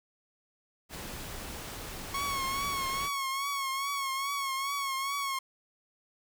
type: noise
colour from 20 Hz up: pink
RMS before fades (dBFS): -41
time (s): 0.89-3.1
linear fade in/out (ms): 50
type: tone with vibrato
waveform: sawtooth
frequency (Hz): 1100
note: C#6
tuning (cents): -14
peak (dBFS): -27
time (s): 2.14-5.39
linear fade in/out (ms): 5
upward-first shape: triangle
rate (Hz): 2.4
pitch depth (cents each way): 61
effects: none